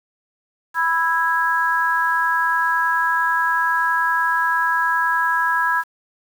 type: chord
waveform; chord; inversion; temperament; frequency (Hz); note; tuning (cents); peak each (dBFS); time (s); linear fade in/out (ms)
sine; E major; second; just; 988.9 / 1318.5 / 1648.1; B5 / E6 / G#6; +2 / 0 / -14; -20 / -24 / -19; 0.74-5.84; 50
effects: 7-bit